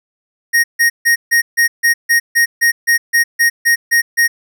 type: tone bursts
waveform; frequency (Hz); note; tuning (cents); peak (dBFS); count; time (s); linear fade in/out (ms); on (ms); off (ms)
square; 1867; A#6; +2; -9; 15; 0.53-4.28; 20; 110; 150
effects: none